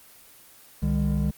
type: tone cluster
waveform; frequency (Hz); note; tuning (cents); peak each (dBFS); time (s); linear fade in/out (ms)
triangle; 66.3 / 152.3 / 201.6; C2 / D#3 / G3; +23 / -37 / +49; -24; 0.82-1.31; 10
effects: white hiss -51 dBFS RMS until 1.37 s + Opus 24 kbps